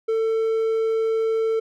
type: tone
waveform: triangle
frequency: 446.7 Hz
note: A4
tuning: 26 cents sharp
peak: -17 dBFS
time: 0.08-1.6 s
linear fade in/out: 10 ms
effects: none